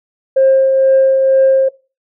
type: tone with tremolo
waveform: sine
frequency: 533 Hz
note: C5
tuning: 32 cents sharp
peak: -4 dBFS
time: 0.36-1.69 s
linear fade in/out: 10 ms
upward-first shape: triangle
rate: 2.1 Hz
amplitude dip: 40%
effects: noise-tail reverb RT60 0.3 s tail -21 dB re dry + tanh soft clip ceiling -3 dBFS